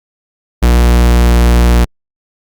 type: tone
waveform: 45% pulse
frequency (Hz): 59.7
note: A#1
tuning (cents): +42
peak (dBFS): -5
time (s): 0.62-1.85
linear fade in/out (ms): 10
effects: Opus 48 kbps